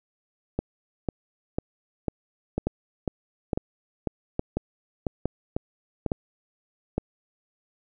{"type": "two click trains", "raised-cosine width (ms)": 2, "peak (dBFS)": [-12, -11], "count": [12, 6], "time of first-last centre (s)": [[0.59, 6.063], [2.67, 6.98]], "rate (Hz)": [2.01, 1.16], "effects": []}